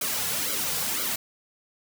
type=noise with flanger; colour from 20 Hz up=white; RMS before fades=-28 dBFS; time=0.01-1.16 s; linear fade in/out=5 ms; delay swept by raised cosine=1.1 to 3.3 ms; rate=2 Hz; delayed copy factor=-0.75; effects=none